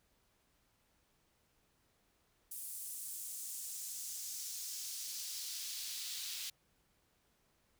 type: noise with high-pass filter sweep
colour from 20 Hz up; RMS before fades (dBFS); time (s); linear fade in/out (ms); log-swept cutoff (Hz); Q
pink; -44; 2.51-6.5; 5; 9900 to 3600; 1.5
effects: pink hiss -75 dBFS RMS until 7.79 s